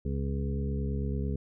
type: harmonic tone with a mistuned harmonic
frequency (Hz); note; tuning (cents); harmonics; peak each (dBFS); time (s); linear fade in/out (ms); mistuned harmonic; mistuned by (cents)
69; C#2; -7; 1 / 2 / 3 / 4 / 6 / 7; -31 / -34 / -36 / -42 / -40 / -46; 0.05-1.36; 5; 1; +20
effects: none